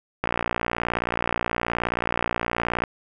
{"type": "click train", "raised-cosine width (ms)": 0.5, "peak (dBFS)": -8, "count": 154, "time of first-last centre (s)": [0.24, 2.838], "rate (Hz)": 58.9, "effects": []}